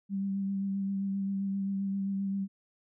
sine tone with vibrato, 196 Hz, G3, in tune, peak -29 dBFS, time 0.09-2.48 s, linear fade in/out 50 ms, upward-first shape sine, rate 7.6 Hz, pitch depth 18 cents each way, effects none

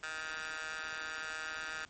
15% pulse tone with high-pass filter, 157.3 Hz, D#3, 19 cents sharp, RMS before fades -41 dBFS, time 0.03-1.85 s, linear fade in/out 2 ms, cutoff 1400 Hz, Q 2.3, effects pink hiss -62 dBFS RMS until 1.89 s + MP3 32 kbps

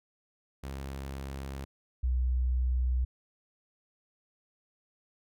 sawtooth / sine tone pair in turn, 67.9 / 62.61 Hz, C#2 / B1, -35 / +24 cents, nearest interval minor second, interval 141 cents, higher first, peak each -33 / -25 dBFS, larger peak second, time 0.63-1.65 / 2.03-3.05 s, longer neither, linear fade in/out 10 ms, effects none

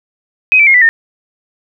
sine tone with pitch steps, 2522 / 2326 / 2145 / 1978.7 / 1825 Hz, D#7 / D7 / C7 / B6 / A#6, +23 / -17 / +42 / +3 / -37 cents, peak -4 dBFS, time 0.52-0.89 s, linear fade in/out 0 ms, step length 74 ms, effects none

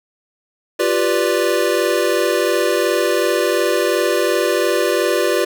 square chord, G dominant seventh, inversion third, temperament equal, 349.2 / 392 / 493.9 / 587.3 Hz, F4 / G4 / B4 / D5, 0 / 0 / 0 / 0 cents, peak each -21 dBFS, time 0.79-5.45 s, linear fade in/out 10 ms, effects none

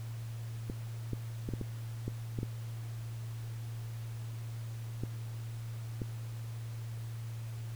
clicks, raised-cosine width 3 ms, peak -23 dBFS, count 10, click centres 0.699 / 1.133 / 1.489 / 1.537 / 1.613 / 2.08 / 2.388 / 2.431 / 5.036 / 6.018 s, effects added 114 Hz sine -38 dBFS peak until 7.75 s + pink hiss -55 dBFS RMS until 7.75 s

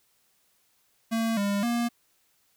square tone with pitch steps, 226.5 / 201.4 / 236.8 Hz, A#3 / G3 / A#3, -50 / +47 / +27 cents, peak -25 dBFS, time 1.11-1.89 s, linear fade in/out 20 ms, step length 260 ms, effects white hiss -68 dBFS RMS until 2.56 s

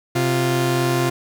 sawtooth tone pair together, 130.9 / 349.2 Hz, C3 / F4, +1 / 0 cents, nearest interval octave + perfect fourth, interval 1699 cents, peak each -16 dBFS, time 0.15-1.1 s, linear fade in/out 10 ms, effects none

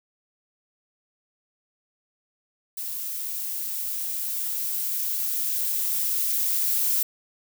violet noise with level ramp, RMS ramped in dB -32 to -23 dBFS, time 2.77-7.03 s, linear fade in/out 5 ms, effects none

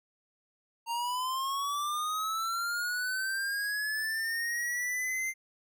square linear sweep, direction up, 921 to 2093 Hz, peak -31 dBFS, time 0.86-5.34 s, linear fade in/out 50 ms, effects none

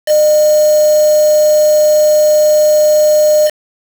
sine tone with quantisation, 607 Hz, D#5, 43 cents flat, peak -6 dBFS, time 0.06-3.51 s, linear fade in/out 50 ms, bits 3, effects none

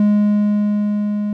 triangle tone with level ramp, 207.7 Hz, G#3, in tune, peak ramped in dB -8 to -16 dBFS, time 0-1.33 s, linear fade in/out 2 ms, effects none

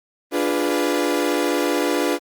35% pulse chord, D diminished seventh, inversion none, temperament equal, 293.7 / 349.2 / 415.3 / 493.9 Hz, D4 / F4 / Ab4 / Cb5, 0 / 0 / 0 / 0 cents, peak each -21 / -22 / -25 / -23 dBFS, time 0.31-2.19 s, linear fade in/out 50 ms, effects Opus 24 kbps

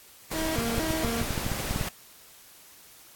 pink noise, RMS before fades -33 dBFS, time 0.31-1.89 s, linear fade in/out 5 ms
25% pulse tone with vibrato, 271.7 Hz, C#4, 35 cents flat, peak -25 dBFS, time 0.32-1.25 s, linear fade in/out 50 ms, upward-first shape square, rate 2.1 Hz, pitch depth 280 cents each way
clicks, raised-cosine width 5 ms, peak -17 dBFS, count 12, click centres 0.587 / 0.781 / 0.907 / 1.048 / 1.215 / 1.307 / 1.378 / 1.465 / 1.517 / 1.71 / 1.761 / 1.812 s
effects white hiss -52 dBFS RMS until 3.15 s + AAC 64 kbps

